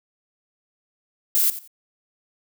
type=noise with echo; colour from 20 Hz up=violet; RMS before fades=-19 dBFS; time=1.35-1.5 s; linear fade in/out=0 ms; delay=88 ms; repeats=2; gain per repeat=-14 dB; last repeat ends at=1.676 s; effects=none